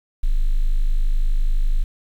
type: tone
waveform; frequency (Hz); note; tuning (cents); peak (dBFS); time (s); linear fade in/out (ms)
triangle; 25.93; G#0; -2; -10; 0.23-1.84; 10
effects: tanh soft clip ceiling -12 dBFS + 8-bit